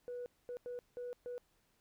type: tone bursts at uneven times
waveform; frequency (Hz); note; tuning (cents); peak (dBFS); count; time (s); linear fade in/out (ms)
sine; 489.3; B4; -16; -39; 5; 0.08-0.26 / 0.49-0.57 / 0.66-0.79 / 0.97-1.13 / 1.26-1.38; 0
effects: tanh soft clip ceiling -38 dBFS + pink hiss -75 dBFS RMS until 1.8 s